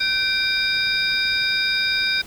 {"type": "tone cluster", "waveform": "sine", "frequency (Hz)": [1535, 2355, 3722, 4903], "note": ["G6", "D7", "A#7", "D#8"], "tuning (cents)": [-37, 4, -3, -26], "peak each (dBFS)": -24, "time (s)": [0, 2.22], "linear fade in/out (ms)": 10, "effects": ["pink hiss -42 dBFS RMS until 2.26 s"]}